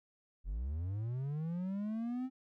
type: linear sweep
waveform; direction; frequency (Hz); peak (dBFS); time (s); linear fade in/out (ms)
triangle; up; 40.8 to 263.4; -33; 0.44-2.3; 50
effects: none